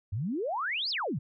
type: exponential two-way sweep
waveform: sine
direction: up then down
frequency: 89 to 5360 to 109.1 Hz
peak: -29 dBFS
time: 0.12-1.19 s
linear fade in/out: 10 ms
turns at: 0.9 s
effects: none